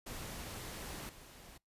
pink noise with level steps, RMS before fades -45 / -55 dBFS, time 0.06-1.58 s, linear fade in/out 10 ms, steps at 1.09 s, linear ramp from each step 2 ms, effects noise-tail reverb RT60 0.2 s tail -26 dB re dry + resampled to 32000 Hz

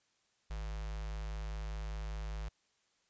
square tone with notch filter, 52.5 Hz, G#1, 19 cents sharp, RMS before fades -40 dBFS, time 0.5-2.49 s, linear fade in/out 10 ms, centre 280 Hz, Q 0.78, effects white hiss -75 dBFS RMS until 3.09 s + resampled to 16000 Hz

